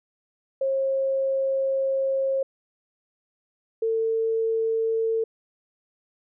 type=tone pair in turn; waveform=sine; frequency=538 / 449.2 Hz; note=C5 / A4; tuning=+48 / +36 cents; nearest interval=minor third; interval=312 cents; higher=first; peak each=-21 dBFS; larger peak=neither; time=0.61-2.43 / 3.82-5.24 s; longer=first; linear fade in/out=5 ms; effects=none